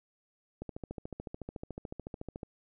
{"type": "click train", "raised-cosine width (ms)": 2, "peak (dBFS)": -26, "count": 26, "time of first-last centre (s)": [0.62, 2.432], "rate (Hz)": 13.8, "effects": []}